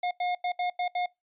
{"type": "tone bursts at uneven times", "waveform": "square", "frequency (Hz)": 717, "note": "F5", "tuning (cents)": 45, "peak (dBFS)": -27, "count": 6, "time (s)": [[0.03, 0.11], [0.2, 0.35], [0.44, 0.52], [0.59, 0.7], [0.79, 0.88], [0.95, 1.06]], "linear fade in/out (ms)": 5, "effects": ["noise-tail reverb RT60 0.2 s tail -24 dB re dry", "resampled to 8000 Hz"]}